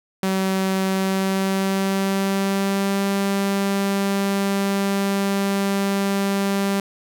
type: tone with pitch glide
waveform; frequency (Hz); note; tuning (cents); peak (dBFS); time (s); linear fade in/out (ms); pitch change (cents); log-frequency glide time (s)
sawtooth; 190.7 to 197.54; G3 to G3; -47 to +14; -15; 0.23-6.8; 2; +61; 0.85-3.05
effects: 9-bit